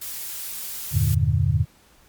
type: noise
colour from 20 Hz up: blue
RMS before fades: -32 dBFS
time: 0.01-1.15 s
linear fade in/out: 10 ms
type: chord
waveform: sine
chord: E half-diminished seventh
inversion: none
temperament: equal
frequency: 82.41 / 98 / 116.54 / 146.83 Hz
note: E2 / G2 / Bb2 / D3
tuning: 0 / 0 / 0 / 0 cents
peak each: -23 dBFS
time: 0.91-1.66 s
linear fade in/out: 50 ms
effects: pink hiss -56 dBFS RMS until 2.08 s + Opus 48 kbps